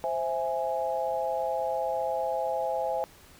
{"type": "chord", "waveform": "sine", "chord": "C augmented", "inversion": "none", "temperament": "equal", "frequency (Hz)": [523.3, 659.3, 830.6], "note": ["C5", "E5", "G#5"], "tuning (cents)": [0, 0, 0], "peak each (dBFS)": -31, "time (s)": [0.04, 3.04], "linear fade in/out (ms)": 0, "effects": ["pink hiss -54 dBFS RMS until 3.39 s"]}